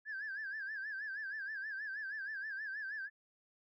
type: tone with vibrato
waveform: sine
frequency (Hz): 1654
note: G#6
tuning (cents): -8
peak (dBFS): -38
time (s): 0.05-3.1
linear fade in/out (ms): 50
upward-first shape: sine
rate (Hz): 6.3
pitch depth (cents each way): 120
effects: tanh soft clip ceiling -36 dBFS